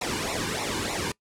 pink noise with flanger, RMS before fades -29 dBFS, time 0.01-1.12 s, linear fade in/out 5 ms, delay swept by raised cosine 0.62 to 1.57 ms, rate 3.3 Hz, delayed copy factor -0.8, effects noise-tail reverb RT60 0.1 s tail -22 dB re dry + low-pass 9000 Hz 12 dB/octave

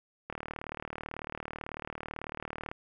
click train, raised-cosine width 0.5 ms, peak -22 dBFS, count 93, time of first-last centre 0.3-2.715 s, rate 38.1 Hz, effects none

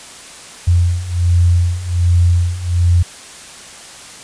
sine beating tone pair, 86.5 / 87.8 Hz, F2 / F2, -16 / +10 cents, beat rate 1.3 Hz, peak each -15 / -12 dBFS, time 0.67-3.03 s, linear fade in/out 10 ms, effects white hiss -35 dBFS RMS until 4.23 s + resampled to 22050 Hz

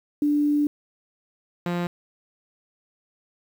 sine / sawtooth tone pair in turn, 293.7 / 174.64 Hz, D4 / F3, 0 / 0 cents, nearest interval major sixth, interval 900 cents, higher first, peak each -18 / -20 dBFS, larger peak first, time 0.22-0.67 / 1.66-1.87 s, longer first, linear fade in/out 2 ms, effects low-pass 3000 Hz 12 dB/octave + 8-bit

